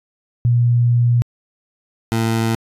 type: tone pair in turn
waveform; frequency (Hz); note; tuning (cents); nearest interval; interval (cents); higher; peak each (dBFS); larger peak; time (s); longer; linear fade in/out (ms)
sine / 20% pulse; 120 / 113.26; B2 / A#2; -49 / -49; minor second; 100; first; -11; neither; 0.45-1.22 / 2.12-2.55; first; 0
effects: resampled to 32000 Hz